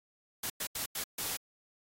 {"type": "noise bursts at uneven times", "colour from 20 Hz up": "white", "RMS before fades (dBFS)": -36, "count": 5, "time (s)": [[0.43, 0.5], [0.6, 0.67], [0.75, 0.86], [0.95, 1.04], [1.18, 1.37]], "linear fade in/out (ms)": 5, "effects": ["AAC 48 kbps"]}